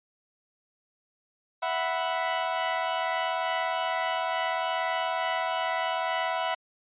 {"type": "chord", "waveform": "sawtooth", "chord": "E suspended second", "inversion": "none", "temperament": "equal", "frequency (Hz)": [659.3, 740, 987.8], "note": ["E5", "F#5", "B5"], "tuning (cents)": [0, 0, 0], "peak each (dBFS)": -27, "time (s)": [1.62, 6.55], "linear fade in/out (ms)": 10, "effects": ["resampled to 8000 Hz"]}